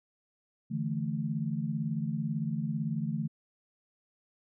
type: chord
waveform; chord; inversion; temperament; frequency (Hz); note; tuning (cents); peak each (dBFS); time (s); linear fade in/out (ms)
sine; D suspended second; none; equal; 146.83 / 164.81 / 220; D3 / E3 / A3; 0 / 0 / 0; -34; 0.7-3.28; 20
effects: none